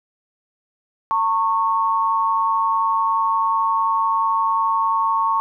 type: tone pair together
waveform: sine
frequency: 905.7 / 1101 Hz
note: A5 / C#6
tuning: +50 / -12 cents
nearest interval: minor third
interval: 338 cents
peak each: -20 / -18 dBFS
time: 1.11-5.4 s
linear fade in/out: 0 ms
effects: none